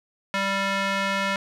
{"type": "tone with band-pass filter", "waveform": "square", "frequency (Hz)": 196, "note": "G3", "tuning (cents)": 0, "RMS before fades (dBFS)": -25, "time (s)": [0.34, 1.36], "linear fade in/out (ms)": 0, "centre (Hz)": 1900, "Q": 0.97, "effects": []}